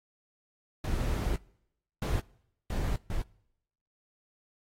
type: noise bursts at uneven times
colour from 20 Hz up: brown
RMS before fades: -30 dBFS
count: 4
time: 0.84-1.36 / 2.02-2.2 / 2.7-2.96 / 3.1-3.22 s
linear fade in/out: 2 ms
effects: noise-tail reverb RT60 0.8 s tail -24 dB re dry + AAC 48 kbps